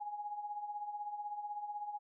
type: tone with tremolo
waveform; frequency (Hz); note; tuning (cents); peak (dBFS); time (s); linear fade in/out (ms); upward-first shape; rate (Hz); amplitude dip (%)
sine; 830; G#5; -1; -36; 0-1.99; 20; triangle; 16; 70
effects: none